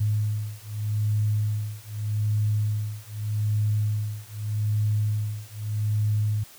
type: beating tone pair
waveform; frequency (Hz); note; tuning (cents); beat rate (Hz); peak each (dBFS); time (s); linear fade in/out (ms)
sine; 105.6 / 106.42; G#2 / G#2; +29 / +43; 0.82; -26; 0-6.44; 10
effects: white hiss -49 dBFS RMS until 6.58 s